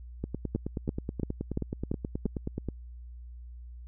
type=two click trains; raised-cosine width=3 ms; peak=-16 / -19 dBFS; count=6 / 24; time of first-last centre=0.55-2.256 / 0.24-2.687 s; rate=2.93 / 9.4 Hz; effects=added 60 Hz sine -42 dBFS peak until 3.87 s